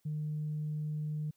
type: tone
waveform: sine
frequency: 151.9 Hz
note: D#3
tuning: 41 cents flat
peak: -32 dBFS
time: 0.05-1.31 s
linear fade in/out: 10 ms
effects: tanh soft clip ceiling -29 dBFS + white hiss -75 dBFS RMS until 1.36 s